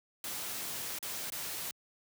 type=noise with dropouts; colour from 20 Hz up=white; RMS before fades=-39 dBFS; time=0.24-1.71 s; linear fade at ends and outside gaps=1 ms; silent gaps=0.987-1.027 / 1.301-1.321 s; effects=high-pass 80 Hz 12 dB/octave